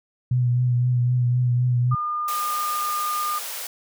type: tone with vibrato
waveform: sine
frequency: 123.47 Hz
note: B2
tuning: in tune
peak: -17 dBFS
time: 0.31-1.95 s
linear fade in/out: 5 ms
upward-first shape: triangle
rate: 3.9 Hz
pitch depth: 33 cents each way
type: tone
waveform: sine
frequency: 1212 Hz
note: D#6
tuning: 46 cents flat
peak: -23 dBFS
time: 1.91-3.39 s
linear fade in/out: 10 ms
type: high-pass noise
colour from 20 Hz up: white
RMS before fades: -32 dBFS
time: 2.28-3.67 s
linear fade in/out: 2 ms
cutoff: 450 Hz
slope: 24 dB/octave
effects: none